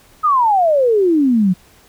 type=exponential sweep; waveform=sine; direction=down; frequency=1285 to 175.2 Hz; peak=-10 dBFS; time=0.23-1.54 s; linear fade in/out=20 ms; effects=pink hiss -49 dBFS RMS until 1.88 s